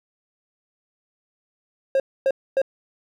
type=tone bursts; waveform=triangle; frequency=538 Hz; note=C5; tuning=48 cents sharp; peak=-14 dBFS; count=3; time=1.95-2.617 s; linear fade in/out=2 ms; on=49 ms; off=260 ms; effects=none